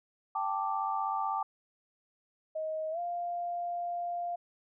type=chord; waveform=sine; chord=G suspended second; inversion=none; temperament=equal; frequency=784 / 880 / 1174.7 Hz; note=G5 / A5 / D6; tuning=0 / 0 / 0 cents; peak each=-34 dBFS; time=0.35-1.43 s; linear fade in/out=5 ms
type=tone with pitch glide; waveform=sine; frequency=629 to 697.9 Hz; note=D#5 to F5; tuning=+19 to -1 cents; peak=-32 dBFS; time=2.55-4.36 s; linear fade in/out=10 ms; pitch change=+180 cents; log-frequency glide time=2.91-2.99 s
effects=none